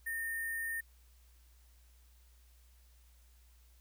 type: tone with sample-and-hold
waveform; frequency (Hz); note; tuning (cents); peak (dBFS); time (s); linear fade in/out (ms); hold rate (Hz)
sine; 1829; A#6; -33; -35; 0.06-0.81; 10; 11025
effects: added 60 Hz sine -60 dBFS peak until 3.8 s + white hiss -70 dBFS RMS until 3.8 s